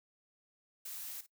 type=noise with echo; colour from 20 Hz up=blue; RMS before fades=-44 dBFS; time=0.85-1.21 s; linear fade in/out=5 ms; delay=55 ms; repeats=1; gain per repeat=-15 dB; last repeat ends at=1.265 s; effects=noise-tail reverb RT60 0.1 s tail -20 dB re dry